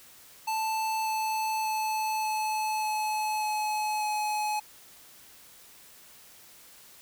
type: tone with pitch steps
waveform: square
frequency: 880 / 874.4 / 868.9 / 863.4 / 857.9 / 852.5 / 847.1 Hz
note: A5 / A5 / A5 / A5 / A5 / G#5 / G#5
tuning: 0 / -11 / -22 / -33 / -44 / +45 / +34 cents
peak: -28 dBFS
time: 0.47-4.6 s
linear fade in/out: 10 ms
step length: 590 ms
effects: white hiss -53 dBFS RMS until 7.01 s